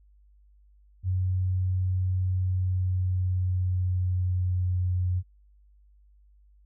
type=tone with pitch glide; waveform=sine; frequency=92.5 to 90.6 Hz; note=F#2 to F#2; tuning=0 to -36 cents; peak=-23 dBFS; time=1.03-5.23 s; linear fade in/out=50 ms; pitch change=-36 cents; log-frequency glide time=2.35-4.96 s; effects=added 50 Hz sine -55 dBFS peak until 6.65 s